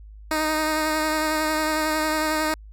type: tone with vibrato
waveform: 10% pulse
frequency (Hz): 310.5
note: D#4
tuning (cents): -3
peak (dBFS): -13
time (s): 0.31-2.54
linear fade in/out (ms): 2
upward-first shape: sine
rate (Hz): 11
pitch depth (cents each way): 19
effects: added 52 Hz sine -40 dBFS peak until 2.72 s